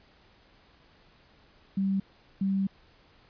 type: tone pair in turn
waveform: sine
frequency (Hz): 194.3 / 194.3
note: G3 / G3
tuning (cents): -15 / -15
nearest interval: unison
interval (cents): 0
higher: neither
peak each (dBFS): -24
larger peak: neither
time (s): 1.77-2 / 2.41-2.67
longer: second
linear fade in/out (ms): 5
effects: pink hiss -60 dBFS RMS until 3.29 s + resampled to 11025 Hz